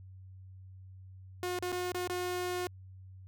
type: tone with dropouts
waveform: sawtooth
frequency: 359.8 Hz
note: F#4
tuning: 48 cents flat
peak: -29 dBFS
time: 1.43-2.67 s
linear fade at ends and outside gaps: 0 ms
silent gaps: 1.589-1.625 / 1.72-1.726 / 1.919-1.946 / 2.074-2.098 s
effects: added 94 Hz sine -48 dBFS peak until 3.27 s